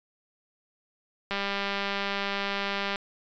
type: click train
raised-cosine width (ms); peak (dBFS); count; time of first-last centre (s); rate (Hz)
0.3; -14; 329; 1.31-2.958; 199
effects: resampled to 16000 Hz